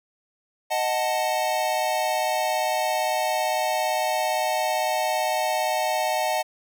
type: chord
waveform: square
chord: D# diminished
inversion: none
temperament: equal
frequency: 622.3 / 740 / 880 Hz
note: D#5 / F#5 / A5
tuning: 0 / 0 / 0 cents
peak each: -27 / -27 / -28 dBFS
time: 0.7-6.43 s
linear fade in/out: 20 ms
effects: none